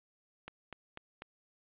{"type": "click train", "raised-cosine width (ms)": 0.3, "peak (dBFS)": -27, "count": 4, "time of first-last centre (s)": [0.48, 1.221], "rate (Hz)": 4.05, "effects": ["resampled to 8000 Hz", "10-bit"]}